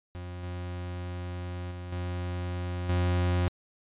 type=tone with level steps; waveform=40% pulse; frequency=89 Hz; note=F2; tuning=33 cents sharp; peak=-36 / -33 / -36 / -30 / -23 dBFS; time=0.15-3.48 s; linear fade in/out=0 ms; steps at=0.43 / 1.71 / 1.92 / 2.89 s; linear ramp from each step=5 ms; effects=resampled to 8000 Hz

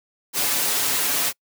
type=noise with comb filter; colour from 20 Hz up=white; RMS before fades=-22 dBFS; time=0.33-1.33 s; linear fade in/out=50 ms; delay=7 ms; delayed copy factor=+0.55; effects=noise-tail reverb RT60 0.1 s tail -26 dB re dry + high-pass 150 Hz 12 dB/octave

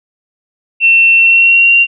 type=tone with pitch glide; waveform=sine; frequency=2700 to 2763 Hz; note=E7 to F7; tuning=+41 to -19 cents; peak=-4 dBFS; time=0.8-1.87 s; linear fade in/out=50 ms; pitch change=+40 cents; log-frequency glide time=1.17-1.75 s; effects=none

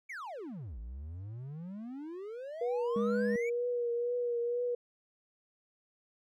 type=exponential two-way sweep; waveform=triangle; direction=down then up; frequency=2341 to 52.9 to 2341 Hz; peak=-38 dBFS; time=0.09-3.5 s; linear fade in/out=10 ms; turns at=0.79 s
type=tone with vibrato; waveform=sine; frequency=480.4 Hz; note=B4; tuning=48 cents flat; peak=-30 dBFS; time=2.61-4.75 s; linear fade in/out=5 ms; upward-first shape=triangle; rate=2.1 Hz; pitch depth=38 cents each way
type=tone; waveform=triangle; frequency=207.7 Hz; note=G#3; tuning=in tune; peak=-29 dBFS; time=2.96-3.36 s; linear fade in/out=2 ms
effects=none

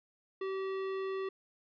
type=tone with hard clipping; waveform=triangle; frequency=384.2 Hz; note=G4; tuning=35 cents flat; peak=-36 dBFS; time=0.41-1.29 s; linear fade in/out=5 ms; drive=18 dB; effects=resampled to 11025 Hz

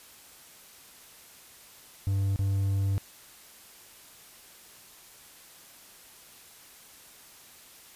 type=tone with dropouts; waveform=triangle; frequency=98 Hz; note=G2; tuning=in tune; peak=-22 dBFS; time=2.07-2.98 s; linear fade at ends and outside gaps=0 ms; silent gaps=2.36-2.391 s; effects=white hiss -52 dBFS RMS until 7.95 s + resampled to 32000 Hz

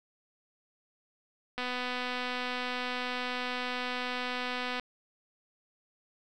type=click train; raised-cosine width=0.3 ms; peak=-19 dBFS; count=802; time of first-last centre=1.58-4.797 s; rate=249 Hz; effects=none

